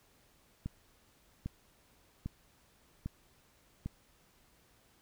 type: click train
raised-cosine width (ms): 5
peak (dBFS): -25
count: 5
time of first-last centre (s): 0.66-3.86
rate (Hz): 1.25
effects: pink hiss -67 dBFS RMS until 5.01 s